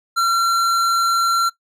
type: tone with tanh clipping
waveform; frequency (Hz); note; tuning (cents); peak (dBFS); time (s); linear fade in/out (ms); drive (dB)
sine; 1364; F6; -41; -16; 0.16-1.5; 20; 16
effects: noise-tail reverb RT60 0.1 s tail -19 dB re dry